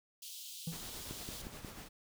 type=high-pass noise; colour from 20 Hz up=pink; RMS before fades=-48 dBFS; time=0.22-1.42 s; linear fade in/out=5 ms; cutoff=3000 Hz; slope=48 dB/octave
type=tone with exponential decay; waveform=triangle; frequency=164.81 Hz; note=E3; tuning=in tune; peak=-32 dBFS; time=0.67-0.86 s; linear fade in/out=5 ms; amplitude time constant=40 ms
type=noise with tremolo; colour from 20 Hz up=pink; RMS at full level=-48 dBFS; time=0.71-1.89 s; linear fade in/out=20 ms; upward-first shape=sine; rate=8.5 Hz; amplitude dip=40%
type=click train; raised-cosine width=3 ms; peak=-31 dBFS; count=4; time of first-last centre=1.11-1.648 s; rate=5.58 Hz
effects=none